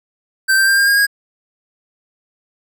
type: tone with pitch steps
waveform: square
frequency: 1557 / 1573.3 / 1589.7 / 1606.3 / 1623.1 / 1640.1 Hz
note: G6 / G6 / G6 / G6 / G#6 / G#6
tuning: -12 / +6 / +24 / +42 / -40 / -22 cents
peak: -11 dBFS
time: 0.48-1.068 s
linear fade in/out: 20 ms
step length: 98 ms
effects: none